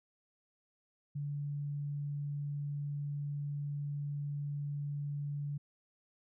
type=tone; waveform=sine; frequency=144.4 Hz; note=D3; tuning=29 cents flat; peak=-35 dBFS; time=1.15-5.58 s; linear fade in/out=10 ms; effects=none